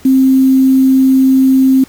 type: tone with quantisation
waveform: sine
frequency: 264.1 Hz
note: C4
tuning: 16 cents sharp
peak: -5 dBFS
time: 0.05-1.84 s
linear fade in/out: 5 ms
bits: 5
effects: pink hiss -41 dBFS RMS until 1.88 s